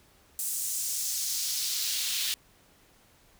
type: noise with high-pass filter sweep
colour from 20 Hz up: pink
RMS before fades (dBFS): -31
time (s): 0.39-2.34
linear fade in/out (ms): 0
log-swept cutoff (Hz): 8600 to 3300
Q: 1.6
effects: pink hiss -61 dBFS RMS until 3.39 s

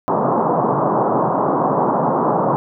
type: band-pass noise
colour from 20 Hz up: white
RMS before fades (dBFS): -17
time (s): 0.08-2.56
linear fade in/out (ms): 0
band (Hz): 130 to 1100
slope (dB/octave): 48
effects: none

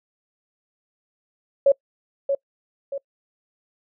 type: tone with echo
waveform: sine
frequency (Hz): 554.4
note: C#5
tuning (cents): 0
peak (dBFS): -11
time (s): 1.66-1.72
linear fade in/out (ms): 5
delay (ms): 630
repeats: 2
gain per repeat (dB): -7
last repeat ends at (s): 2.98
effects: noise-tail reverb RT60 0.1 s tail -25 dB re dry

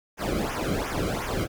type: noise with flanger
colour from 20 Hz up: brown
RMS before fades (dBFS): -28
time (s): 0.17-1.48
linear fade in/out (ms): 50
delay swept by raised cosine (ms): 0.23 to 1.15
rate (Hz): 2.8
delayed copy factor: -0.9
effects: none

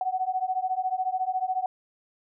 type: beating tone pair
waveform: sine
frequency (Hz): 740 / 754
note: F#5 / F#5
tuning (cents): 0 / +32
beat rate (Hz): 14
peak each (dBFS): -28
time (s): 0.01-1.66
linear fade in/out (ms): 2
effects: none

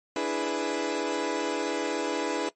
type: chord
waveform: 30% pulse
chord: E dominant seventh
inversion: third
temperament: equal with one note detuned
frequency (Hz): 293.7 / 329.6 / 417 / 493.9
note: D4 / E4 / G#4 / B4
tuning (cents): 0 / 0 / +7 / 0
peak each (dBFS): -30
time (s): 0.16-2.49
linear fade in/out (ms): 2
effects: noise-tail reverb RT60 0.1 s tail -18 dB re dry + MP3 32 kbps

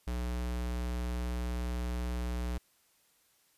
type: tone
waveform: square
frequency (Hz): 60.6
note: B1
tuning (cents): -32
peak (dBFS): -33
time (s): 0.07-2.58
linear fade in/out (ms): 5
effects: white hiss -69 dBFS RMS until 3.57 s + resampled to 32000 Hz

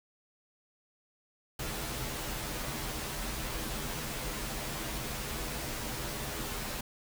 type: noise with comb filter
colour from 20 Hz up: pink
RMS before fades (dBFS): -37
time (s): 1.59-6.81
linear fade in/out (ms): 5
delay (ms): 11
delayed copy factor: -0.75
effects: none

